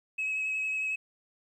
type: tone with vibrato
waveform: sine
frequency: 2565 Hz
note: E7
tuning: 48 cents flat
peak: -27 dBFS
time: 0.18-0.96 s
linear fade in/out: 10 ms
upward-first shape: sine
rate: 11 Hz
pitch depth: 15 cents each way
effects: tanh soft clip ceiling -26 dBFS + 11-bit